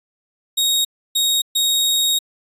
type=tone bursts at uneven times; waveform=sawtooth; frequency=3759 Hz; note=A#7; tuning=14 cents sharp; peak=-12 dBFS; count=3; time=0.57-0.85 / 1.15-1.42 / 1.55-2.19 s; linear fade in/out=10 ms; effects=resampled to 32000 Hz